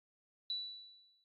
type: tone with exponential decay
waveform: sine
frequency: 3951 Hz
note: B7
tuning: in tune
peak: -34 dBFS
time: 0.5-1.24 s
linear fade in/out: 1 ms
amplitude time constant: 160 ms
effects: AAC 32 kbps